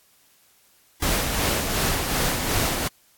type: noise with tremolo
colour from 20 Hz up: pink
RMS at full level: -22 dBFS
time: 1.02-2.88 s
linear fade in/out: 5 ms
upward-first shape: sine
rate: 2.7 Hz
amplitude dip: 40%
effects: white hiss -59 dBFS RMS until 3.17 s + AAC 64 kbps